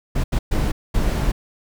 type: noise bursts at uneven times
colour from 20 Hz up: brown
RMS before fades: -19 dBFS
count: 4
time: 0.15-0.24 / 0.32-0.39 / 0.51-0.72 / 0.94-1.32 s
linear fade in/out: 10 ms
effects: none